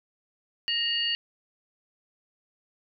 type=tone cluster; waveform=sine; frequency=1864 / 2848 / 4479 Hz; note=A#6 / F7 / C#8; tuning=-1 / +33 / +17 cents; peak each=-34 / -26 / -31 dBFS; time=0.68-1.15 s; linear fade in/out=0 ms; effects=none